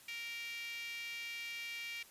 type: tone with high-pass filter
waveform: 5% pulse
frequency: 466.2 Hz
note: A#4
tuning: in tune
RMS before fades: -44 dBFS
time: 0.08-2.03 s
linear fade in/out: 5 ms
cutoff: 2300 Hz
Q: 5.6
effects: white hiss -60 dBFS RMS until 2.1 s + resampled to 32000 Hz